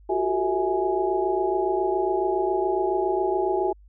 sine tone cluster, 354.9 / 382.1 / 446.4 / 652 / 834 Hz, F4 / G4 / A4 / E5 / G#5, +28 / -44 / +25 / -19 / +7 cents, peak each -28 / -24 / -33 / -30 / -27 dBFS, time 0.09-3.73 s, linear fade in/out 10 ms, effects added 50 Hz sine -48 dBFS peak until 3.88 s

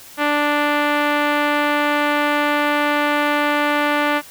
5% pulse tone with low-pass filter, 293.7 Hz, D4, in tune, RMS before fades -18 dBFS, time 0.17-4.22 s, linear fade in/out 50 ms, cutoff 2000 Hz, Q 0.63, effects white hiss -41 dBFS RMS until 4.3 s

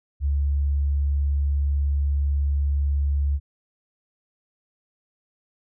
sine tone, 70.9 Hz, C#2, 40 cents sharp, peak -19 dBFS, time 0.2-3.4 s, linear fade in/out 50 ms, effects none

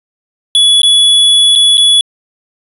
square tone with dropouts, 3400 Hz, G#7, 40 cents sharp, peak -5 dBFS, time 0.55-2.01 s, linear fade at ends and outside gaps 1 ms, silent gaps 0.818-0.832 / 1.553-1.558 / 1.772-1.779 s, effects resampled to 32000 Hz

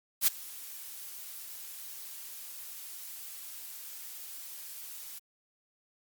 blue noise with ADSR envelope, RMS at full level -22 dBFS, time 0.21-5.19 s, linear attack 64 ms, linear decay 12 ms, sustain -22 dB, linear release 8 ms, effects Opus 48 kbps

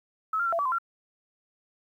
sine tone with pitch steps, 1293 / 1391 / 1353 / 673 / 1146 / 1030 / 1371 Hz, E6 / F6 / E6 / E5 / D6 / C6 / F6, -34 / -7 / +45 / +36 / -43 / -28 / -32 cents, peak -24 dBFS, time 0.33-0.785 s, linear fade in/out 5 ms, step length 65 ms, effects 10-bit

